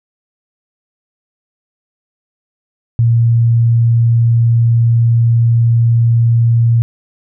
sine tone, 116.54 Hz, A#2, in tune, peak -7 dBFS, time 2.99-6.82 s, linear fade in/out 0 ms, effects none

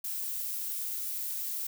violet noise, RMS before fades -35 dBFS, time 0.04-1.67 s, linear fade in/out 5 ms, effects none

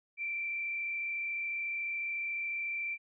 sine tone with frequency modulation, 2349 Hz, D7, in tune, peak -33 dBFS, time 0.17-2.98 s, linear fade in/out 50 ms, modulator 34 Hz, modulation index 0.99, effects none

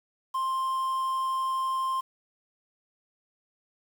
triangle tone with quantisation, 1052 Hz, C6, 9 cents sharp, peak -24 dBFS, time 0.34-2.01 s, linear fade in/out 10 ms, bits 8, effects none

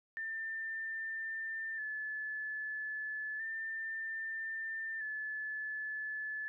sine tone with vibrato, 1760 Hz, A6, in tune, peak -37 dBFS, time 0.17-6.48 s, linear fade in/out 0 ms, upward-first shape square, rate 0.31 Hz, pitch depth 31 cents each way, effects none

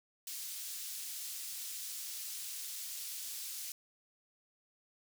pink high-pass noise, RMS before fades -43 dBFS, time 0.27-3.72 s, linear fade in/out 2 ms, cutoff 5100 Hz, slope 12 dB/octave, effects none

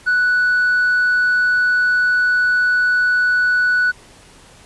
triangle tone with tanh clipping, 1480 Hz, F#6, in tune, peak -13 dBFS, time 0.06-3.92 s, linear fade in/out 20 ms, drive 6 dB, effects pink hiss -45 dBFS RMS until 4.65 s + resampled to 24000 Hz

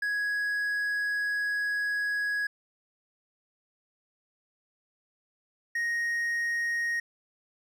triangle tone pair in turn, 1666 / 1870 Hz, G#6 / A#6, +5 / +5 cents, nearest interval major second, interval 200 cents, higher second, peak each -25 dBFS, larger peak neither, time 0.02-2.47 / 5.75-7 s, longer first, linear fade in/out 5 ms, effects none

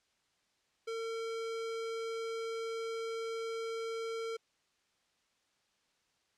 square tone, 453.6 Hz, A#4, 47 cents flat, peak -37 dBFS, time 0.87-4.37 s, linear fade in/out 10 ms, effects white hiss -75 dBFS RMS until 6.37 s + low-pass 6000 Hz 12 dB/octave

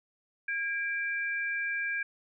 sine tone pair together, 1627.1 / 2347 Hz, G#6 / D7, -36 / -2 cents, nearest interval tritone, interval 634 cents, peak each -31 / -34 dBFS, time 0.48-2.03 s, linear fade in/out 5 ms, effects none

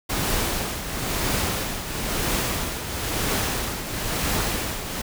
pink noise with tremolo, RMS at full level -23 dBFS, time 0.09-5.02 s, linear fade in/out 10 ms, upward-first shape triangle, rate 1 Hz, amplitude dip 65%, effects none

